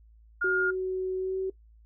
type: tone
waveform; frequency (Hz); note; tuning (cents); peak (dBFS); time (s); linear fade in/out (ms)
sine; 1418; F6; +26; -24; 0.41-0.71; 10
type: tone with pitch glide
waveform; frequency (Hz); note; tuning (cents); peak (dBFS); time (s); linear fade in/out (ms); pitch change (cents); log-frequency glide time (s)
sine; 373.6 to 379.7; F#4 to F#4; +17 to +45; -27; 0.44-1.5; 5; +28; 1.17-1.38
effects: noise-tail reverb RT60 0.1 s tail -19 dB re dry + added 55 Hz sine -53 dBFS peak until 1.85 s